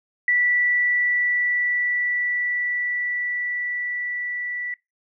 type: tone with level ramp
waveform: sine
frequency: 1961 Hz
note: B6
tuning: 13 cents flat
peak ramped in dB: -16 to -26 dBFS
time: 0.28-4.74 s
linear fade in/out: 2 ms
effects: noise-tail reverb RT60 0.2 s tail -22 dB re dry